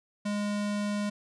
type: tone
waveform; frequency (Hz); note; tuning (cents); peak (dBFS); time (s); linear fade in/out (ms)
square; 206.2; G#3; -12; -29; 0.25-1.1; 10
effects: resampled to 22050 Hz